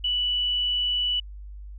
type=tone; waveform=sine; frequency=2960 Hz; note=F#7; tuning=in tune; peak=-22 dBFS; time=0.04-1.2 s; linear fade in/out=5 ms; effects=added 50 Hz sine -37 dBFS peak until 1.78 s